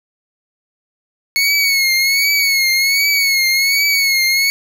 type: tone with vibrato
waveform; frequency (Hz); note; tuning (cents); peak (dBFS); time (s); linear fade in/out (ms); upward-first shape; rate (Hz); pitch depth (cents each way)
25% pulse; 2200; C#7; -14; -8; 1.36-4.5; 0; triangle; 1.3; 76
effects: none